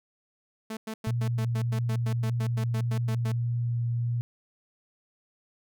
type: tone bursts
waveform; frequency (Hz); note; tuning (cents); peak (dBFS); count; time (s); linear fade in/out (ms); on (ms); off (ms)
sawtooth; 220; A3; 0; -29; 16; 0.7-3.32; 5; 70; 100
type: tone with vibrato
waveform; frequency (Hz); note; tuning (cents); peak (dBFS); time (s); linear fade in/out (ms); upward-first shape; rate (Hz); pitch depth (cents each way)
sine; 118.7; A#2; +32; -25; 1.07-4.21; 0; triangle; 1.7; 9
effects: none